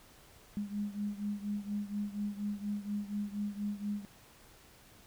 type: beating tone pair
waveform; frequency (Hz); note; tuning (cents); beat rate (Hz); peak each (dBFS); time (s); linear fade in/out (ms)
sine; 204.3 / 208.5; G#3 / G#3; -28 / +7; 4.2; -36 / -39; 0.57-4.05; 0
effects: pink hiss -59 dBFS RMS until 5.06 s